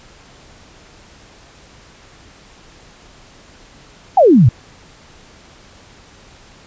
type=exponential sweep; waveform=sine; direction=down; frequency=831 to 103.5 Hz; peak=-5 dBFS; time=4.17-4.49 s; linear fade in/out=5 ms; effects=pink hiss -44 dBFS RMS until 6.66 s + resampled to 16000 Hz